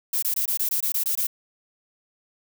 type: noise bursts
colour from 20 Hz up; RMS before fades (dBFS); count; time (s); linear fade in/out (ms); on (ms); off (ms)
violet; -24; 10; 0.13-1.269; 5; 95; 21
effects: none